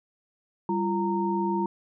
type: tone cluster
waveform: sine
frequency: 196.4 / 343.5 / 924 Hz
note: G3 / F4 / A#5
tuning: +4 / -29 / -16 cents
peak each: -28 dBFS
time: 0.69-1.66 s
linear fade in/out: 2 ms
effects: none